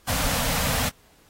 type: band-stop noise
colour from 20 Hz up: pink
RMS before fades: -25 dBFS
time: 0.07-0.9 s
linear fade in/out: 20 ms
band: 280 to 460 Hz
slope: 96 dB/octave
effects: pink hiss -58 dBFS RMS until 1.29 s + AAC 48 kbps